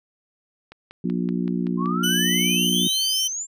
click train, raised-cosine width 0.3 ms, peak -25 dBFS, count 7, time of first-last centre 0.72-1.859 s, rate 5.27 Hz
harmonic tone, 59.7 Hz, A#1, 42 cents sharp, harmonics 3 / 4 / 5 / 6, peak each -24 / -26 / -30 / -32 dBFS, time 1.04-2.88 s, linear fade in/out 5 ms
sine exponential sweep, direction up, 1034 to 7459 Hz, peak -26 dBFS, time 1.77-3.47 s, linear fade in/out 50 ms
sawtooth tone with pitch glide, 2989 to 3085 Hz, F#7 to G7, +17 to -28 cents, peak -18 dBFS, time 2.03-3.28 s, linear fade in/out 10 ms, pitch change +55 cents, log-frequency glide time 2.15-2.74 s
effects none

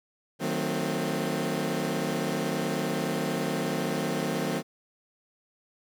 20% pulse chord, D# diminished seventh, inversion none, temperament equal with one note detuned, 155.56 / 185 / 225.4 / 261.6 Hz, D#3 / F#3 / A3 / C4, 0 / 0 / +42 / 0 cents, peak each -28 dBFS, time 0.39-4.63 s, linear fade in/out 50 ms, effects none

